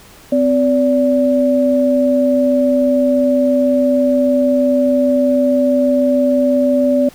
sine tone pair together, 256.7 / 577 Hz, C4 / D5, -33 / -31 cents, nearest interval octave + major second, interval 1402 cents, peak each -13 dBFS, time 0.32-7.09 s, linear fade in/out 5 ms, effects pink hiss -42 dBFS RMS until 7.14 s

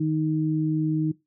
sine tone pair together, 155.56 / 312.1 Hz, D#3 / D#4, 0 / +5 cents, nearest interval octave, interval 1205 cents, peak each -24 dBFS, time 0-1.12 s, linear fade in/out 10 ms, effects noise-tail reverb RT60 0.2 s tail -20 dB re dry

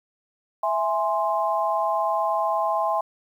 sine chord, E augmented, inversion none, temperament equal, 659.3 / 830.6 / 1046.5 Hz, E5 / G#5 / B#5, 0 / 0 / 0 cents, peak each -25 dBFS, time 0.63-3.01 s, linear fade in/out 5 ms, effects 9-bit

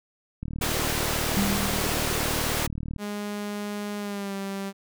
click train, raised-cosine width 5 ms, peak -20 dBFS, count 98, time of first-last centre 0.43-2.963 s, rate 38.3 Hz
pink high-pass noise, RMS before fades -28 dBFS, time 0.61-2.67 s, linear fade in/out 10 ms, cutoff 260 Hz, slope 48 dB/octave
sine tone with exponential decay, 199.8 Hz, G3, 33 cents sharp, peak -21 dBFS, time 1.37-2.57 s, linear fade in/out 0 ms, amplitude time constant 260 ms
sawtooth tone with pitch glide, 206.3 to 196.3 Hz, G#3 to G3, -11 to +3 cents, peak -26 dBFS, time 2.98-4.73 s, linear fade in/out 50 ms, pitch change -86 cents, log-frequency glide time 3.98-4.35 s
effects none

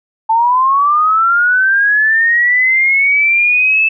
sine linear sweep, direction up, 880 to 2637 Hz, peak -8 dBFS, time 0.29-3.89 s, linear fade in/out 10 ms, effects none

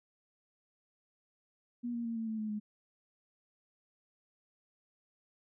sine tone with pitch steps, 240.4 / 235.2 / 230.1 / 225.1 / 220.2 / 215.4 / 210.7 Hz, B3 / A#3 / A#3 / A3 / A3 / A3 / G#3, -46 / +16 / -22 / +40 / +2 / -37 / +25 cents, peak -34 dBFS, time 1.83-2.6 s, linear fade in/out 20 ms, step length 110 ms, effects none

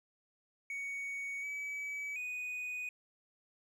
triangle tone with pitch steps, 2235 / 2285 / 2484 Hz, C#7 / D7 / D#7, +14 / -48 / -3 cents, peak -36 dBFS, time 0.7-2.89 s, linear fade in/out 2 ms, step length 730 ms, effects none

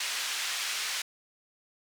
pink band-pass noise, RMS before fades -33 dBFS, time 0-1.02 s, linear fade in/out 5 ms, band 1900 to 7600 Hz, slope 12 dB/octave, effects none

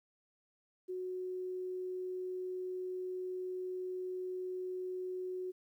sine tone, 367.9 Hz, F#4, 10 cents flat, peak -37 dBFS, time 0.88-5.52 s, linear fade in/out 20 ms, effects 12-bit

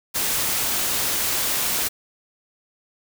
white noise, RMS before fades -23 dBFS, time 0.14-1.89 s, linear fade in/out 20 ms, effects none

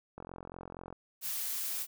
click train, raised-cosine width 1 ms, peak -30 dBFS, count 34, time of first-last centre 0.18-0.927 s, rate 44.2 Hz
blue noise, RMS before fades -36 dBFS, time 1.21-1.87 s, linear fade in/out 50 ms
effects none

